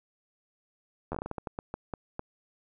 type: slowing click train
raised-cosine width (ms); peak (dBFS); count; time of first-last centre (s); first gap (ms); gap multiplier
1; -20; 14; 1.12-2.194; 11; 1.3
effects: none